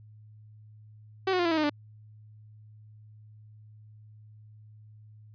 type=tone with pitch steps; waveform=sawtooth; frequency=381.8 / 365.4 / 349.7 / 334.7 / 320.3 / 306.6 / 293.4 Hz; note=G4 / F#4 / F4 / E4 / E4 / D#4 / D4; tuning=-46 / -22 / +2 / +26 / -50 / -25 / -2 cents; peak=-20 dBFS; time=1.27-1.697 s; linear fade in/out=5 ms; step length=61 ms; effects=added 107 Hz sine -49 dBFS peak until 5.34 s + resampled to 11025 Hz